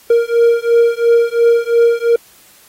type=beating tone pair; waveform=triangle; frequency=466.2 / 469.1 Hz; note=A#4 / A#4; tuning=0 / +11 cents; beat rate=2.9 Hz; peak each=-10 dBFS; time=0.1-2.16 s; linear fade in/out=5 ms; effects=white hiss -46 dBFS RMS until 2.68 s + AAC 48 kbps